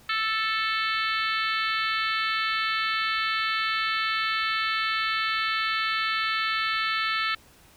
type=harmonic tone; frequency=440 Hz; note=A4; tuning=in tune; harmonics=3 / 4 / 5 / 6 / 7 / 8 / 9 / 10; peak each=-28 / -30 / -32 / -34 / -35 / -36 / -37 / -38 dBFS; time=0.09-7.35 s; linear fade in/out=5 ms; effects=pink hiss -55 dBFS RMS until 7.76 s